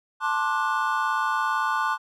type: chord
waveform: triangle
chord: D dominant seventh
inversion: second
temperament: just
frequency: 881 / 1057.2 / 1174.7 / 1468.3 Hz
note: A5 / C6 / D6 / F#6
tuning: +2 / +18 / 0 / -14 cents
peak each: -26 dBFS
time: 0.2-1.98 s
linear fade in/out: 50 ms
effects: none